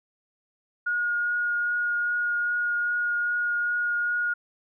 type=tone with vibrato; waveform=sine; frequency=1436 Hz; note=F6; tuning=48 cents sharp; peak=-23 dBFS; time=0.86-4.34 s; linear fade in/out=10 ms; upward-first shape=triangle; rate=2.5 Hz; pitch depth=11 cents each way; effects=none